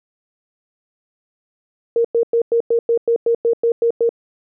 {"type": "tone bursts", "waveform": "sine", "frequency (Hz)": 465.6, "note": "A#4", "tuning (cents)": -2, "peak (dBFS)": -12, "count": 12, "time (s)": [1.96, 4.092], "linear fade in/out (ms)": 2, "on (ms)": 86, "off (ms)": 100, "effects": []}